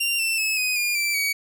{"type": "tone with pitch steps", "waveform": "sawtooth", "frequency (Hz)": [2774, 2681, 2591, 2504, 2420, 2339, 2261], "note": ["F7", "E7", "E7", "D#7", "D#7", "D7", "C#7"], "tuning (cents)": [-12, 29, -30, 10, -49, -8, 34], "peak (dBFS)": -18, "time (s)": [0, 1.33], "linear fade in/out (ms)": 10, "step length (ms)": 190, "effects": []}